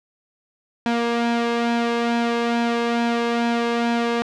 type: tone with flanger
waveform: sawtooth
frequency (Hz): 235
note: A#3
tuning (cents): +14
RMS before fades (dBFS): -21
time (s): 0.86-4.22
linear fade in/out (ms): 0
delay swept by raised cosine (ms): 1.2 to 1.88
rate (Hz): 2.3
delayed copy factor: +0.5
effects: low-pass 4000 Hz 12 dB/octave